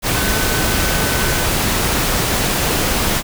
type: tone in noise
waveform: sine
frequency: 1513 Hz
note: F#6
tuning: 38 cents sharp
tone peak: -26 dBFS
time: 0.13-1.48 s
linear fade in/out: 50 ms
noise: pink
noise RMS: -17 dBFS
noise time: 0.02-3.23 s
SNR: -12 dB
effects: none